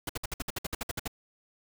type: noise bursts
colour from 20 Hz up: pink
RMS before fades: -33 dBFS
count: 13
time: 0.07-1.078 s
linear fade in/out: 5 ms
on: 24 ms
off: 58 ms
effects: none